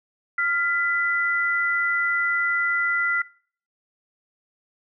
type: tone pair together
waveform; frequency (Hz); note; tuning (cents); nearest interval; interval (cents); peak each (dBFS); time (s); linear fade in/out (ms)
sine; 1396.9 / 1996.4; F6 / B6; 0 / +18; tritone; 618; -23; 0.38-3.22; 5
effects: noise-tail reverb RT60 0.5 s tail -22 dB re dry